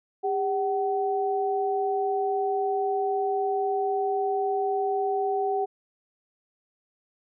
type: tone pair together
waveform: sine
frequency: 401.2 / 757.4 Hz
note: G4 / F#5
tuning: +40 / +40 cents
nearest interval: major seventh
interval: 1100 cents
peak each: -26 dBFS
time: 0.23-5.66 s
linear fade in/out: 20 ms
effects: none